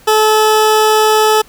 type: tone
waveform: 20% pulse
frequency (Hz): 432.2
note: A4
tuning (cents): -31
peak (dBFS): -3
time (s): 0.07-1.42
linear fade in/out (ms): 10
effects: pink hiss -44 dBFS RMS until 1.48 s